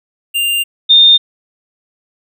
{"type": "tone pair in turn", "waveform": ["square", "sine"], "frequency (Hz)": [2794, 3638], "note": ["F7", "A#7"], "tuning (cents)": [0, -43], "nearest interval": "perfect fourth", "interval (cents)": 457, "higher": "second", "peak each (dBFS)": [-13, -3], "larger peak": "second", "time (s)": [[0.34, 0.64], [0.89, 1.18]], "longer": "first", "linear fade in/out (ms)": 20, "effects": []}